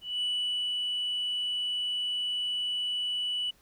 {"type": "tone with ADSR envelope", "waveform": "sine", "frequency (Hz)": 2960, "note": "F#7", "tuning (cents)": 0, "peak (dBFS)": -25, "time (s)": [0.01, 3.51], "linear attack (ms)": 210, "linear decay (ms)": 520, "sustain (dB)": -2, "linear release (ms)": 12, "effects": ["tanh soft clip ceiling -25 dBFS", "pink hiss -63 dBFS RMS until 3.61 s"]}